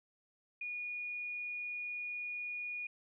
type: tone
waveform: sine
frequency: 2448 Hz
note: D#7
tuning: 29 cents flat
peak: -38 dBFS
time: 0.61-2.87 s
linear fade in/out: 5 ms
effects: none